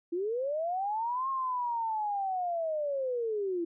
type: linear two-way sweep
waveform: sine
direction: up then down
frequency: 329.6 to 1081 to 329.6 Hz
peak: -29 dBFS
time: 0.12-3.65 s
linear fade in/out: 10 ms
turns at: 1.29 s
effects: none